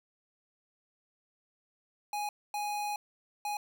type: tone bursts at uneven times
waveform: square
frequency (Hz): 830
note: G#5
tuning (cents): -1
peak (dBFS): -33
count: 3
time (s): 2.13-2.29 / 2.54-2.96 / 3.45-3.57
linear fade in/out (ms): 2
effects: none